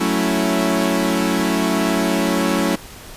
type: chord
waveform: sawtooth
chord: F# minor seventh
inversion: none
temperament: equal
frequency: 185 / 220 / 277.2 / 329.6 Hz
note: F#3 / A3 / C#4 / E4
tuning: 0 / 0 / 0 / 0 cents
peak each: -18 dBFS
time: 0-2.76 s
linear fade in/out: 10 ms
effects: pink hiss -38 dBFS RMS until 3.16 s + resampled to 32000 Hz